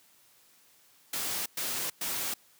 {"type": "noise bursts", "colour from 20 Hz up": "white", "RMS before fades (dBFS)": -33, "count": 3, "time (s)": [1.13, 2.34], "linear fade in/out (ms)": 5, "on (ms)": 330, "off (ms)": 110, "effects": ["white hiss -62 dBFS RMS until 2.59 s", "high-pass 100 Hz 12 dB/octave"]}